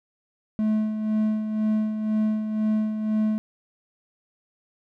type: tone with tremolo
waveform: triangle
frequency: 215.7 Hz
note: A3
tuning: 34 cents flat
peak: -17 dBFS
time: 0.59-3.38 s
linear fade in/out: 0 ms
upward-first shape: sine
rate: 2 Hz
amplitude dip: 55%
effects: none